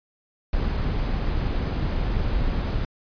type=noise; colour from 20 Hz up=brown; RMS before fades=-24 dBFS; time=0.53-2.85 s; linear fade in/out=2 ms; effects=resampled to 11025 Hz